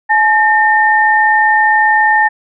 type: tone pair together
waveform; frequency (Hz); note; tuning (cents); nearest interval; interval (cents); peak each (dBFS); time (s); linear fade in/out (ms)
sine; 854 / 1813.7; G#5 / A#6; +48 / -48; octave + minor second; 1304; -10; 0.09-2.29; 20
effects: none